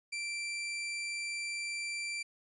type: tone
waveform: sawtooth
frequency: 2349 Hz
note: D7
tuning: in tune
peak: -32 dBFS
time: 0.12-2.23 s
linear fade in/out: 10 ms
effects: resampled to 24000 Hz